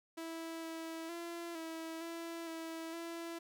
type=tone with pitch steps; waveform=sawtooth; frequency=328.1 / 326.2 / 340 / 325.2 / 333.8 / 326.4 / 335.2 Hz; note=E4 / E4 / F4 / E4 / E4 / E4 / E4; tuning=-8 / -18 / -46 / -23 / +22 / -17 / +29 cents; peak=-38 dBFS; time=0.17-3.39 s; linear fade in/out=10 ms; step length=460 ms; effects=none